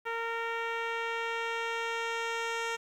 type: tone with low-pass filter sweep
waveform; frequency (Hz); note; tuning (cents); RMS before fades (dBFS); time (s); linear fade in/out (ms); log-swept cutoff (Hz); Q
10% pulse; 460.1; A#4; -23; -34; 0.05-2.77; 20; 2100 to 6200; 0.88
effects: 10-bit